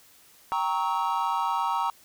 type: chord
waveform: triangle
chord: G diminished seventh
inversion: none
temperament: equal with one note detuned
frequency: 784 / 932.3 / 1108.7 / 1294.4 Hz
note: G5 / Bb5 / Db6 / Fb6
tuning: 0 / 0 / 0 / -32 cents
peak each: -30 / -25 / -29 / -30 dBFS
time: 0.52-1.9 s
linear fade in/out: 0 ms
effects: white hiss -56 dBFS RMS until 2.04 s